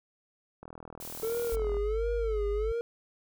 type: click train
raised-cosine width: 1 ms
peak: -30 dBFS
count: 47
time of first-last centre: 0.63-1.769 s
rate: 40.4 Hz
type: noise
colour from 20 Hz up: blue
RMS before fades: -42 dBFS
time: 1-1.56 s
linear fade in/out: 10 ms
type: tone with vibrato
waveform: triangle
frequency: 440 Hz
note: A4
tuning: in tune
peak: -27 dBFS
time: 1.23-2.81 s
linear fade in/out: 0 ms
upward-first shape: sine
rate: 1.4 Hz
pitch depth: 130 cents each way
type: tone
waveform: sine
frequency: 51.2 Hz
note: G#1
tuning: 24 cents flat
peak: -31 dBFS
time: 1.52-2.72 s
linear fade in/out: 5 ms
effects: none